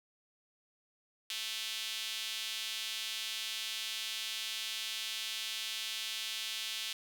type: tone with high-pass filter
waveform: sawtooth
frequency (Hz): 220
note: A3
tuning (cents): 0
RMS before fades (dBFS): -39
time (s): 1.3-6.93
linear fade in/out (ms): 2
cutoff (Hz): 3200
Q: 2.4
effects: none